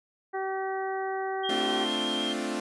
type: harmonic tone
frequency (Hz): 383.5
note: G4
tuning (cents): -38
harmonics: 1 / 2 / 3 / 4 / 5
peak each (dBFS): -32 / -32 / -41 / -40 / -41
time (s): 0.33-1.86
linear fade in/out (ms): 20
type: tone with vibrato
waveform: sine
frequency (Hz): 3196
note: G7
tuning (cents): +33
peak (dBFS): -30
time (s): 1.43-2.34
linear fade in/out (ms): 20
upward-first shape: triangle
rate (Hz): 6.5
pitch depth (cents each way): 18
type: chord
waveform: sawtooth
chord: D minor seventh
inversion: second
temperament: equal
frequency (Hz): 220 / 261.6 / 293.7 / 349.2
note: A3 / C4 / D4 / F4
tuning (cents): 0 / 0 / 0 / 0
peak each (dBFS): -31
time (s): 1.49-2.6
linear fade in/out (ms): 5
effects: resampled to 24000 Hz